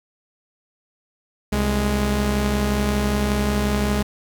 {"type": "tone pair together", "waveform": "sawtooth", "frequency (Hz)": [65.34, 207.7], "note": ["C2", "G#3"], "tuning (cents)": [-2, 0], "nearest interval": "octave + minor sixth", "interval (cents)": 2002, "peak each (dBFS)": [-18, -17], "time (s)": [1.52, 4.03], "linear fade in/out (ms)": 10, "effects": ["9-bit"]}